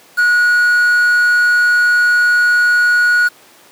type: tone with quantisation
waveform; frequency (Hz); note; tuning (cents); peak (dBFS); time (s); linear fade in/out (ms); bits
triangle; 1455; F#6; -29; -7; 0.17-3.29; 20; 5
effects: pink hiss -44 dBFS RMS until 3.71 s + high-pass 300 Hz 12 dB/octave